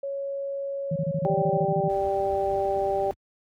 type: tone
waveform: sine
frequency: 554.4 Hz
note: C#5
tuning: in tune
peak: -28 dBFS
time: 0.03-1.64 s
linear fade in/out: 5 ms
type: tone bursts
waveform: sine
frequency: 161.7 Hz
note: E3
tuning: 33 cents flat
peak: -24 dBFS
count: 13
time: 0.91-1.883 s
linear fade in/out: 5 ms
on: 49 ms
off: 28 ms
type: harmonic tone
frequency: 196 Hz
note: G3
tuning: in tune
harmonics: 2 / 3 / 4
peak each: -27 / -27 / -27 dBFS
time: 1.25-3.11 s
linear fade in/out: 0 ms
type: noise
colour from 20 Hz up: brown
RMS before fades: -39 dBFS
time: 1.89-3.14 s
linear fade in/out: 10 ms
effects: high-pass 60 Hz 12 dB/octave